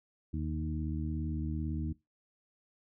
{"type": "harmonic tone with a mistuned harmonic", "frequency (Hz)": 77.78, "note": "D#2", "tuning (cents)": 0, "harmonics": [1, 2, 3, 4], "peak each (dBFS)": [-35, -38, -40, -41], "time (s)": [0.33, 1.93], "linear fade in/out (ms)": 10, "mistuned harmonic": 1, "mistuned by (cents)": 35, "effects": ["noise-tail reverb RT60 0.2 s tail -20 dB re dry"]}